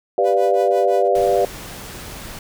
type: chord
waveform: sine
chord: G dominant seventh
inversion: none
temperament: equal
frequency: 392 / 493.9 / 587.3 / 698.5 Hz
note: G4 / B4 / D5 / F5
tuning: 0 / 0 / 0 / 0 cents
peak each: -19 dBFS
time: 0.18-1.45 s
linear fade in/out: 2 ms
type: tone with tremolo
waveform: sawtooth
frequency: 493.9 Hz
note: B4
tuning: in tune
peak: -25 dBFS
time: 0.23-1.09 s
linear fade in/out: 50 ms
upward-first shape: triangle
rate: 5.9 Hz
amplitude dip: 100%
type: noise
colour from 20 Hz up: pink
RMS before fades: -34 dBFS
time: 1.15-2.39 s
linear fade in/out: 2 ms
effects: none